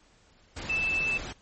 sine tone in noise, 2637 Hz, E7, in tune, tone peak -25 dBFS, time 0.69-1.18 s, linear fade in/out 10 ms, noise pink, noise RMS -38 dBFS, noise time 0.56-1.33 s, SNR +10 dB, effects pink hiss -61 dBFS RMS until 1.41 s + MP3 32 kbps

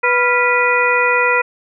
harmonic tone with a mistuned harmonic, 491.7 Hz, B4, 8 cents flat, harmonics 1 / 2 / 3 / 4 / 5, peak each -18 / -18 / -18 / -18 / -18 dBFS, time 0.03-1.42 s, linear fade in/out 10 ms, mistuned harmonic 3, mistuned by -100 cents, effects none

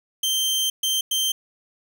sawtooth tone bursts at uneven times, 3136 Hz, G7, in tune, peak -17 dBFS, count 3, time 0.23-0.7 / 0.83-1.01 / 1.11-1.32 s, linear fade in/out 5 ms, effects none

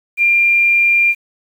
sine tone, 2390 Hz, D7, 30 cents sharp, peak -9 dBFS, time 0.17-1.15 s, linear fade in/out 50 ms, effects 7-bit

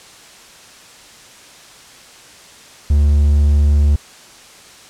triangle tone, 72.9 Hz, D2, 12 cents flat, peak -7 dBFS, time 2.9-3.96 s, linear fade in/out 5 ms, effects white hiss -41 dBFS RMS until 4.89 s + low-pass 8000 Hz 12 dB/octave

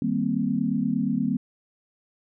sine chord, C minor seventh, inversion first, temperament equal, 155.56 / 196 / 233.1 / 261.6 Hz, Eb3 / G3 / Bb3 / C4, 0 / 0 / 0 / 0 cents, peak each -31 / -27 / -26 / -27 dBFS, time 0.02-1.37 s, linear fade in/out 2 ms, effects none

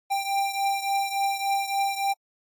square beating tone pair, 789 / 792.5 Hz, G5 / G5, +11 / +19 cents, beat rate 3.5 Hz, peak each -26 / -30 dBFS, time 0.1-2.14 s, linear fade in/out 20 ms, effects AAC 64 kbps

